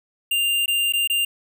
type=tone with dropouts; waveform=square; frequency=2794 Hz; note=F7; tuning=in tune; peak=-19 dBFS; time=0.31-1.25 s; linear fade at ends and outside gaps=5 ms; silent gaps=0.66-0.679 / 0.924-0.935 / 1.075-1.098 s; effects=none